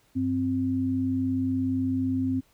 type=tone pair together; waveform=sine; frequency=97.99 / 261.6 Hz; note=G2 / C4; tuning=0 / 0 cents; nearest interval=octave + perfect fourth; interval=1700 cents; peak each=-31 / -24 dBFS; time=0.15-2.41 s; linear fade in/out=20 ms; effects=pink hiss -64 dBFS RMS until 2.53 s